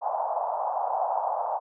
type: band-pass noise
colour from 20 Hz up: pink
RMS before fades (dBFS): -28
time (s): 0.01-1.6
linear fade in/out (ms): 50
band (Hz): 660 to 950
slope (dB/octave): 48
effects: none